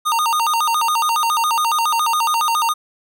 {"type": "tone with vibrato", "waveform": "square", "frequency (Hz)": 1064, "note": "C6", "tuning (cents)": 29, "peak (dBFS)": -16, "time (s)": [0.05, 2.74], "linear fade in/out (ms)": 20, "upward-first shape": "square", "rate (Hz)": 7.2, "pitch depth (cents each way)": 250, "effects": []}